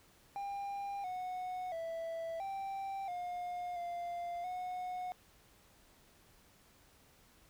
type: tone with pitch steps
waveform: triangle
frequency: 800 / 734 / 660 / 782 / 712 / 696 / 729 Hz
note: G5 / F#5 / E5 / G5 / F5 / F5 / F#5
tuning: +35 / -14 / +2 / -4 / +33 / -6 / -26 cents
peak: -36 dBFS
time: 0.36-5.12 s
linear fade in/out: 0 ms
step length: 680 ms
effects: pink hiss -65 dBFS RMS until 7.49 s